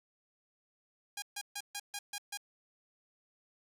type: tone bursts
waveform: 5% pulse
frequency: 814 Hz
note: G#5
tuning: 35 cents flat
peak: -26 dBFS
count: 7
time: 1.17-2.374 s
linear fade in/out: 5 ms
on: 52 ms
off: 140 ms
effects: none